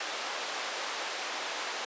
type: band-pass noise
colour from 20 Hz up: pink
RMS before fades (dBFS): -36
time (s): 0-1.85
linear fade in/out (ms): 5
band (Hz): 570 to 6000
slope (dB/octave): 12
effects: high-pass 300 Hz 12 dB/octave + resampled to 16000 Hz